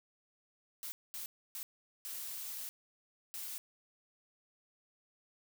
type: noise bursts at uneven times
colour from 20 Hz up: blue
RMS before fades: -43 dBFS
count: 5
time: 0.83-0.92 / 1.14-1.26 / 1.55-1.63 / 2.05-2.69 / 3.34-3.58 s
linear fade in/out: 0 ms
effects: none